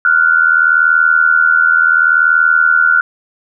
sine tone pair together, 1400 / 1480.7 Hz, F6 / F#6, +4 / +1 cents, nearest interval minor second, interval 97 cents, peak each -10 dBFS, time 0.05-3.01 s, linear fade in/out 2 ms, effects none

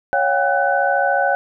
sine tone cluster, 558 / 719 / 793 / 1502 Hz, C#5 / F#5 / G5 / F#6, +11 / -50 / +20 / +26 cents, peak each -20 dBFS, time 0.13-1.35 s, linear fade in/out 0 ms, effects none

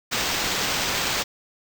white noise with sample-and-hold, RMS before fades -25 dBFS, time 0.11-1.24 s, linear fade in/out 20 ms, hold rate 11025 Hz, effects none

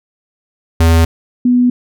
square / sine tone pair in turn, 82.41 / 246.5 Hz, E2 / B3, 0 / -3 cents, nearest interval octave + perfect fifth, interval 1897 cents, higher second, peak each -7 dBFS, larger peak neither, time 0.8-1.05 / 1.45-1.7 s, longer neither, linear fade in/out 5 ms, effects none

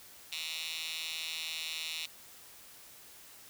10% pulse tone with high-pass filter, 160.4 Hz, E3, 47 cents flat, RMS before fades -39 dBFS, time 0.32-2.06 s, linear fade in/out 2 ms, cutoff 3200 Hz, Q 4.7, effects white hiss -54 dBFS RMS until 3.49 s

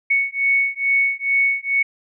sine beating tone pair, 2217 / 2219.3 Hz, C#7 / C#7, 0 / +1 cents, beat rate 2.3 Hz, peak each -19 dBFS, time 0.1-1.83 s, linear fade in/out 10 ms, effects none

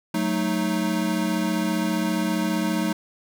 square chord, D# diminished, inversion first, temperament equal, 185 / 220 / 311.1 Hz, F#3 / A3 / D#4, 0 / 0 / 0 cents, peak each -27 dBFS, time 0.14-2.93 s, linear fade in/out 5 ms, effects none

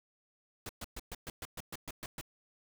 pink noise bursts, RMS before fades -42 dBFS, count 11, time 0.66-2.212 s, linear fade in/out 2 ms, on 32 ms, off 120 ms, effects none

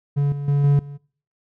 triangle tone with level steps, 142.6 Hz, C#3, 49 cents sharp, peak -14 / -22 / -13 / -10 / -29 dBFS, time 0.16-0.98 s, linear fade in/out 20 ms, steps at 0.32 / 0.48 / 0.64 / 0.79 s, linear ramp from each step 2 ms, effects noise-tail reverb RT60 0.5 s tail -24 dB re dry

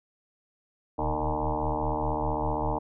sine tone with frequency modulation, 455.5 Hz, A#4, 40 cents flat, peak -25 dBFS, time 0.98-2.79 s, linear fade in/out 10 ms, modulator 75.5 Hz, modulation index 6.8, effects none

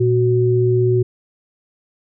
sine tone pair together, 118.14 / 370 Hz, A#2 / F#4, +24 / 0 cents, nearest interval octave + minor sixth, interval 1976 cents, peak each -15 dBFS, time 0-1.03 s, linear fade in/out 10 ms, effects none

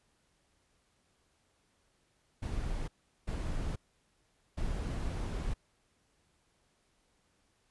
brown noise bursts at uneven times, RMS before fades -35 dBFS, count 3, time 2.42-2.88 / 3.27-3.76 / 4.57-5.54 s, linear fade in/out 10 ms, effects pink hiss -73 dBFS RMS until 7.7 s + resampled to 24000 Hz

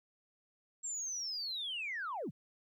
sine linear sweep, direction down, 7550 to 92.5 Hz, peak -36 dBFS, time 0.83-2.31 s, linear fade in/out 20 ms, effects tanh soft clip ceiling -32 dBFS + 13-bit

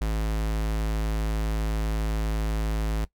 square tone, 53.8 Hz, A1, 38 cents flat, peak -25 dBFS, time 0.01-3.05 s, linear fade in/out 5 ms, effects noise-tail reverb RT60 0.1 s tail -19 dB re dry

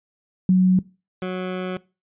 sine / 20% pulse tone pair in turn, 185 / 184.07 Hz, F#3 / F#3, 0 / -9 cents, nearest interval unison, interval 9 cents, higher first, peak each -12 / -20 dBFS, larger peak first, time 0.49-0.79 / 1.22-1.77 s, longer second, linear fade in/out 2 ms, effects noise-tail reverb RT60 0.3 s tail -21 dB re dry + resampled to 8000 Hz

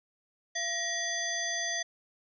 harmonic tone with a mistuned harmonic, 682 Hz, F5, 41 cents flat, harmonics 1 / 3 / 5 / 7 / 9, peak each -39 / -34 / -38 / -40 / -35 dBFS, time 0.55-1.83 s, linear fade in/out 10 ms, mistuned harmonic 3, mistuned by -130 cents, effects none

